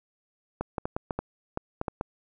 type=clicks; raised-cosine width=1 ms; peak=-15 dBFS; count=10; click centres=0.61 / 0.782 / 0.855 / 0.965 / 1.108 / 1.19 / 1.574 / 1.814 / 1.882 / 2.011 s; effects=none